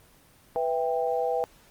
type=chord; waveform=sine; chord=E minor; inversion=second; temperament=just; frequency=494.4 / 659.3 / 791.1 Hz; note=B4 / E5 / G5; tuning=+2 / 0 / +16 cents; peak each=-27 / -30 / -29 dBFS; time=0.56-1.44 s; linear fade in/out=0 ms; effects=pink hiss -57 dBFS RMS until 1.7 s + Opus 24 kbps